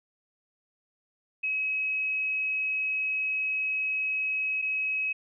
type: tone pair in turn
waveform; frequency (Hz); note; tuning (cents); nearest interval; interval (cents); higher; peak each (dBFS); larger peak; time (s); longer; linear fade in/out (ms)
sine; 2555 / 2555; D#7 / D#7; +45 / +45; unison; 0; neither; -26; neither; 1.43-4.62 / 4.62-5.13; first; 10
effects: none

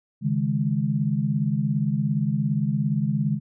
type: chord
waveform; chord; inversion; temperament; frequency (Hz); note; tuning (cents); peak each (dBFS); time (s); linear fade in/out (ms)
sine; C# suspended second; none; just; 138.59 / 155.92 / 207.9; C#3 / D#3 / G#3; 0 / +4 / +2; -25; 0.21-3.4; 50
effects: none

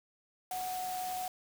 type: tone in noise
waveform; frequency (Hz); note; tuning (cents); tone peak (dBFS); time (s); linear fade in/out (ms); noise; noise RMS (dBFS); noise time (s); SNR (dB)
sine; 737; F#5; -7; -35; 0.51-1.28; 2; white; -44; 0.51-1.28; +6
effects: none

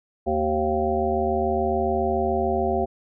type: harmonic tone with a mistuned harmonic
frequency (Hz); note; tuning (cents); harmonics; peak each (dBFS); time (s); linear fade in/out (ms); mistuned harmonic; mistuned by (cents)
76.7; D#2; -24; 1 / 3 / 5 / 7 / 9 / 10; -30 / -29 / -25 / -29 / -25 / -30; 0.26-2.86; 20; 10; +23
effects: none

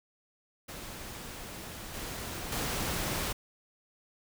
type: noise with level steps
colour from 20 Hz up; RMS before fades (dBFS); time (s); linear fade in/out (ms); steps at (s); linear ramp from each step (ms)
pink; -43 / -39 / -33; 0.68-3.33; 10; 1.94 / 2.52; 2
effects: none

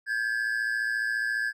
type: tone pair together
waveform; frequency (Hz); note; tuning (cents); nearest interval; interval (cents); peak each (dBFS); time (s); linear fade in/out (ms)
triangle; 1589 / 1703.5; G6 / G#6; +23 / +44; minor second; 121; -27; 0.06-1.53; 50
effects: none

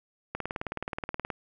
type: click train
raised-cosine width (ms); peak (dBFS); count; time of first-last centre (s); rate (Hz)
0.5; -17; 19; 0.35-1.302; 18.9
effects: none

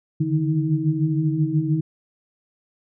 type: tone cluster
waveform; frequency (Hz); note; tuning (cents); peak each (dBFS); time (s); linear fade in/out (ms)
sine; 145.1 / 152.4 / 158.2 / 317.3; D3 / D#3 / D#3 / D#4; -21 / -36 / +29 / +34; -24; 0.2-1.81; 10
effects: none

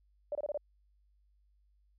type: tone bursts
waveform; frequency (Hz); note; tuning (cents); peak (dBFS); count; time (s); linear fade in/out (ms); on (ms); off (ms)
sine; 587.3; D5; 0; -32; 5; 0.32-0.575; 2; 31; 25
effects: added 50 Hz sine -66 dBFS peak until 1.98 s

